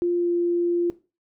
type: tone with pitch glide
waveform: sine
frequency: 349.2 to 346.6 Hz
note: F4 to F4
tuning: 0 to -13 cents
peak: -19 dBFS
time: 0.02-0.9 s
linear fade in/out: 0 ms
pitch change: -13 cents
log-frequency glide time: 0.17-0.3 s
effects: noise-tail reverb RT60 0.3 s tail -17 dB re dry